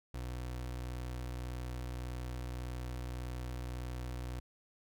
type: tone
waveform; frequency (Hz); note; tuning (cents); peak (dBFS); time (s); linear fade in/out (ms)
30% pulse; 61.74; B1; 0; -36; 0.14-4.4; 5
effects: none